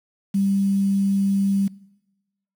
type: tone with quantisation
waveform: sine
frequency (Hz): 196.9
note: G3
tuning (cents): +8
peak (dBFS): -17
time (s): 0.34-1.68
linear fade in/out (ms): 10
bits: 7
effects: noise-tail reverb RT60 1.0 s tail -22 dB re dry